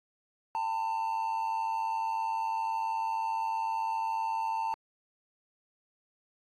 triangle tone with amplitude modulation, 897 Hz, A5, 33 cents sharp, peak -24 dBFS, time 0.55-4.74 s, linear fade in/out 0 ms, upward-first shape sine, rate 100 Hz, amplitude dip 70%, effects AAC 48 kbps

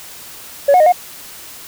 sine tone with pitch steps, 564 / 727 / 617 / 718 Hz, C#5 / F#5 / D#5 / F5, +30 / -31 / -15 / +48 cents, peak -4 dBFS, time 0.68-0.924 s, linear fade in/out 10 ms, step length 61 ms, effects tanh soft clip ceiling -5 dBFS + white hiss -35 dBFS RMS until 1.67 s

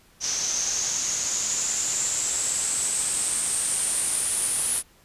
white noise with low-pass filter sweep, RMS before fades -26 dBFS, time 0.2-4.83 s, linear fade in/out 50 ms, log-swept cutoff 6000 to 10000 Hz, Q 9.3, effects pink hiss -57 dBFS RMS until 5.04 s + resampled to 32000 Hz

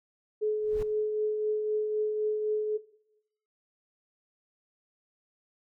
sine tone with tremolo, 426.9 Hz, G#4, 48 cents sharp, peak -24 dBFS, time 0.41-2.78 s, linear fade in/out 20 ms, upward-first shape triangle, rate 3.9 Hz, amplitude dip 40%
brown noise with exponential growth, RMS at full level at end -33 dBFS, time 0.58-0.83 s, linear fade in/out 5 ms, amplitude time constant 53 ms
effects noise-tail reverb RT60 0.8 s tail -17 dB re dry

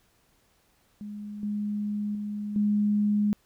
sine tone with level steps, 207.7 Hz, G#3, in tune, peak -35 / -27 / -30 / -21 dBFS, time 1.01-3.33 s, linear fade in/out 0 ms, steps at 1.43 / 2.15 / 2.56 s, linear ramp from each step 2 ms, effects pink hiss -66 dBFS RMS until 3.45 s

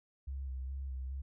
sine tone with vibrato, 66.3 Hz, C2, 23 cents sharp, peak -37 dBFS, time 0.27-1.22 s, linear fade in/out 10 ms, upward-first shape square, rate 2.4 Hz, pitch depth 35 cents each way, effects none

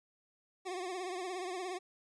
25% pulse tone with vibrato, 365.8 Hz, F#4, 20 cents flat, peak -34 dBFS, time 0.65-1.79 s, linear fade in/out 20 ms, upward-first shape triangle, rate 17 Hz, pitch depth 96 cents each way, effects resampled to 22050 Hz + 12-bit

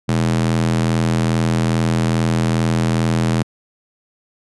square tone with high-pass filter, 41.2 Hz, E1, in tune, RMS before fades -17 dBFS, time 0.08-3.43 s, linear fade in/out 10 ms, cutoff 150 Hz, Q 2.3, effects resampled to 24000 Hz

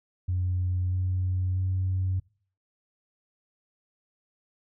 sine tone with pitch steps, 90.8 / 92.07 / 93.35 Hz, F#2 / F#2 / F#2, -32 / -8 / +16 cents, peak -23 dBFS, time 0.28-2.2 s, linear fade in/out 10 ms, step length 640 ms, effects noise-tail reverb RT60 0.5 s tail -25 dB re dry + tanh soft clip ceiling -20 dBFS

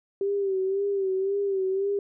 sine tone with vibrato, 390 Hz, G4, 9 cents flat, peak -23 dBFS, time 0.21-1.99 s, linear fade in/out 2 ms, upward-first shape sine, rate 1.9 Hz, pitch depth 58 cents each way, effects none

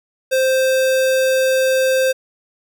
square tone, 523.3 Hz, C5, in tune, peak -14 dBFS, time 0.31-2.13 s, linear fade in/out 20 ms, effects none

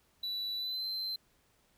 triangle tone with pitch glide, 3951 to 4097 Hz, B7 to C8, 0 to -37 cents, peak -33 dBFS, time 0.23-1.16 s, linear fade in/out 5 ms, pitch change +63 cents, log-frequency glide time 0.56-0.86 s, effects pink hiss -70 dBFS RMS until 1.77 s

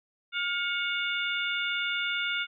harmonic tone with a mistuned harmonic, 709 Hz, F5, 26 cents sharp, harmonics 2 / 3 / 4 / 5, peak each -31 / -33 / -34 / -35 dBFS, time 0.32-2.47 s, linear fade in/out 50 ms, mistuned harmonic 3, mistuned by +67 cents, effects none

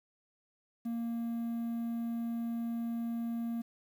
triangle tone with quantisation, 232.5 Hz, A#3, 4 cents flat, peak -31 dBFS, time 0.85-3.62 s, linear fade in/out 10 ms, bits 10, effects none

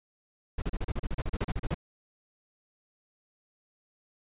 brown noise bursts, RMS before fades -30 dBFS, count 16, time 0.58-1.745 s, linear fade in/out 5 ms, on 40 ms, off 35 ms, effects resampled to 8000 Hz

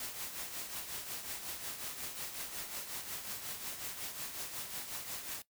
white noise with tremolo, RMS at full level -40 dBFS, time 0-5.42 s, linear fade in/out 2 ms, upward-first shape triangle, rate 5.5 Hz, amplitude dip 60%, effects noise-tail reverb RT60 0.1 s tail -17 dB re dry

